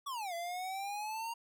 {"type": "exponential two-way sweep", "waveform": "square", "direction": "down then up", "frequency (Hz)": [1166, 674, 936], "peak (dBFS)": -38, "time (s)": [0.06, 1.34], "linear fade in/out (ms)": 10, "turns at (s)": 0.34, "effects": []}